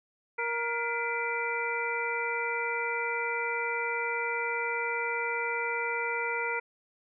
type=harmonic tone with a mistuned harmonic; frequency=470 Hz; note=A#4; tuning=14 cents sharp; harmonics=1 / 2 / 3 / 4 / 5; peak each=-35 / -35 / -35 / -35 / -35 dBFS; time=0.38-6.6 s; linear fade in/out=10 ms; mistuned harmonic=4; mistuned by=+120 cents; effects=none